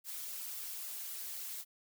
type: noise with flanger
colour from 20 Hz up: blue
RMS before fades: -43 dBFS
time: 0.04-1.65 s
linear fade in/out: 50 ms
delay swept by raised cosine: 1.4 to 4.9 ms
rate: 3.7 Hz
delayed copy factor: +0.85
effects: none